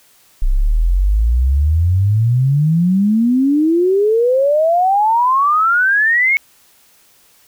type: exponential sweep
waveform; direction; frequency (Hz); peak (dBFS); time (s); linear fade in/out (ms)
sine; up; 30.87 to 2217; -10; 0.42-6.37; 0
effects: white hiss -51 dBFS RMS until 7.47 s